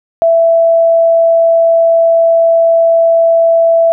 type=tone; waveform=sine; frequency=664 Hz; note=E5; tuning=12 cents sharp; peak=-5 dBFS; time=0.22-3.92 s; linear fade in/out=0 ms; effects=none